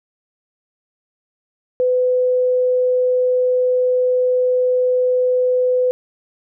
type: tone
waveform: sine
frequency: 503 Hz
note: B4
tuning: 32 cents sharp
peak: -13 dBFS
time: 1.8-5.91 s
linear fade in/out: 0 ms
effects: none